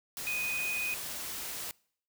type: tone in noise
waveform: sine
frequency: 2489 Hz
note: D#7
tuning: in tune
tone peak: -31 dBFS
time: 0.27-0.94 s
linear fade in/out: 0 ms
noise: white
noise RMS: -39 dBFS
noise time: 0.17-1.71 s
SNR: +5 dB
effects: noise-tail reverb RT60 0.6 s tail -25 dB re dry